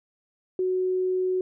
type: tone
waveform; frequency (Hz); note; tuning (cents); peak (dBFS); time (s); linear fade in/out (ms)
sine; 370; F#4; 0; -22; 0.59-1.41; 2
effects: none